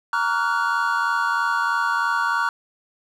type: chord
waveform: triangle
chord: Gb major seventh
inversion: first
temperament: equal with one note detuned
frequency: 932.3 / 1137.3 / 1396.9 / 1480 Hz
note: Bb5 / Db6 / F6 / Gb6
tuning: 0 / +44 / 0 / 0 cents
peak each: -23 dBFS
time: 0.13-2.49 s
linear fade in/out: 2 ms
effects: none